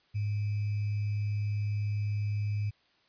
sine tone with sample-and-hold, 103.9 Hz, G#2, 1 cent sharp, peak -28 dBFS, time 0.14-2.71 s, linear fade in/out 20 ms, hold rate 2450 Hz, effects white hiss -67 dBFS RMS until 3.08 s + resampled to 11025 Hz

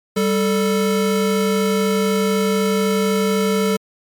square tone pair together, 196 / 440 Hz, G3 / A4, 0 / 0 cents, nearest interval octave + major second, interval 1400 cents, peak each -19 dBFS, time 0.16-3.77 s, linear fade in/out 10 ms, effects MP3 96 kbps

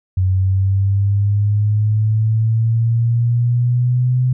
sine linear sweep, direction up, 92.5 to 127.4 Hz, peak -12 dBFS, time 0.17-4.33 s, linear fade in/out 5 ms, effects none

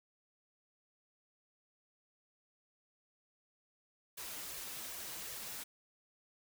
white noise with flanger, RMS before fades -45 dBFS, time 4.17-5.64 s, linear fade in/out 10 ms, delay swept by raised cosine 1.7 to 6.8 ms, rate 2.6 Hz, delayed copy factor +0.7, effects none

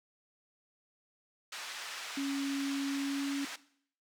pink band-pass noise, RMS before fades -43 dBFS, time 1.52-3.56 s, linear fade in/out 5 ms, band 1300 to 6400 Hz, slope 12 dB/octave
sine tone with pitch glide, 277.2 to 279.5 Hz, C#4 to C#4, 0 to +14 cents, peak -32 dBFS, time 2.17-3.45 s, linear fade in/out 5 ms, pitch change +14 cents, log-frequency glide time 2.87-3.34 s
effects noise-tail reverb RT60 0.6 s tail -17 dB re dry

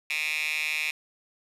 10% pulse tone with high-pass filter, 153.3 Hz, D#3, 25 cents flat, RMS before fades -29 dBFS, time 0.1-0.91 s, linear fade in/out 2 ms, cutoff 2500 Hz, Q 5.4, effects resampled to 32000 Hz

